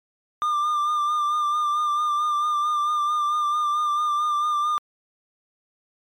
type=tone with vibrato; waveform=triangle; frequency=1197 Hz; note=D6; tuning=33 cents sharp; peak=-18 dBFS; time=0.42-4.78 s; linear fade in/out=0 ms; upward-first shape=sine; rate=4.5 Hz; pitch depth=31 cents each way; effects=MP3 96 kbps